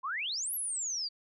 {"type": "exponential two-way sweep", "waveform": "sine", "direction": "up then down", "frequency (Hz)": [987.8, 11840, 4557], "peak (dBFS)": -32, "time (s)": [0.03, 1.09], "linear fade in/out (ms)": 20, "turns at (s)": 0.54, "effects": []}